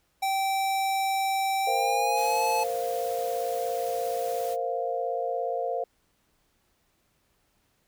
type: tone with pitch glide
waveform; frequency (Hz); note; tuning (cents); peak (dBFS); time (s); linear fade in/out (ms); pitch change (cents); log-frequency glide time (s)
square; 776 to 861; G5 to A5; -18 to -38; -25; 0.22-2.64; 10; +180; 1.61-2.44
type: chord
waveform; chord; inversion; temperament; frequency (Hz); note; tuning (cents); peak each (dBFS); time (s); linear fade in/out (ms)
sine; Bb suspended second; none; equal; 466.2 / 523.3 / 698.5; Bb4 / C5 / F5; 0 / 0 / 0; -32 / -31 / -30; 1.67-5.84; 5
type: noise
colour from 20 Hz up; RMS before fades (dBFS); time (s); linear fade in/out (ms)
white; -43; 2.14-4.57; 50
effects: pink hiss -70 dBFS RMS until 7.87 s